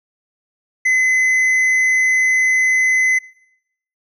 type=tone with tanh clipping; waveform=sine; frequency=2034 Hz; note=C7; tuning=50 cents flat; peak=-13 dBFS; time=0.85-3.19 s; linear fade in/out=10 ms; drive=6 dB; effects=noise-tail reverb RT60 0.8 s tail -22 dB re dry